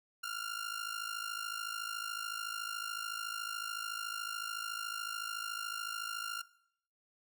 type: ring-modulated tone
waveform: sawtooth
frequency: 1400 Hz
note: F6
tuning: 4 cents sharp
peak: -31 dBFS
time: 0.23-6.42 s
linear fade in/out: 10 ms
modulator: 26.9 Hz
effects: noise-tail reverb RT60 0.7 s tail -20 dB re dry